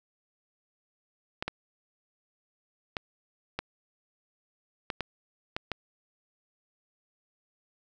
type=clicks; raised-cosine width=0.3 ms; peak=-15 dBFS; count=8; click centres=1.425 / 1.48 / 2.968 / 3.59 / 4.902 / 5.007 / 5.565 / 5.717 s; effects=none